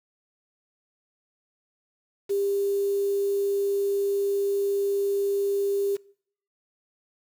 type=tone with quantisation; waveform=sine; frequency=399.2 Hz; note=G4; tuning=32 cents sharp; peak=-22 dBFS; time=2.29-5.97 s; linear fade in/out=20 ms; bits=7; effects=noise-tail reverb RT60 0.6 s tail -23 dB re dry